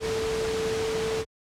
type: tone in noise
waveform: sine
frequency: 443.7 Hz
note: A4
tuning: 14 cents sharp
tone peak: -26 dBFS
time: 0-1.25 s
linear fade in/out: 50 ms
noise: pink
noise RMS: -32 dBFS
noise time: 0-1.25 s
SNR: +3 dB
effects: high-pass 60 Hz 12 dB/octave + low-pass 7000 Hz 12 dB/octave